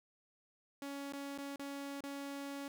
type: tone with dropouts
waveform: sawtooth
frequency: 280 Hz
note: C#4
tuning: 18 cents sharp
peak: -38 dBFS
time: 0.82-2.68 s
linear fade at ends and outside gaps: 2 ms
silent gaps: 1.124-1.134 / 1.378-1.385 / 1.56-1.594 / 2.007-2.037 s
effects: none